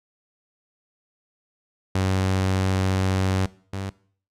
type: tone pair in turn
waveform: sawtooth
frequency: 94.6 / 96.92 Hz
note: F#2 / G2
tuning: +39 / -19 cents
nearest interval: unison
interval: 42 cents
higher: second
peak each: -16 / -24 dBFS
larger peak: first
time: 1.95-3.46 / 3.73-3.9 s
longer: first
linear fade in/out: 5 ms
effects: noise-tail reverb RT60 0.5 s tail -20 dB re dry + low-pass 9000 Hz 12 dB/octave